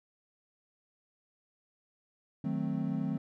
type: chord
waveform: triangle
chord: D# diminished seventh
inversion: none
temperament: equal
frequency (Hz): 155.56 / 185 / 220 / 261.6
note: D#3 / F#3 / A3 / C4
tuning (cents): 0 / 0 / 0 / 0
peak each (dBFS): -34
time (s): 2.44-3.18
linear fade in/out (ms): 5
effects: none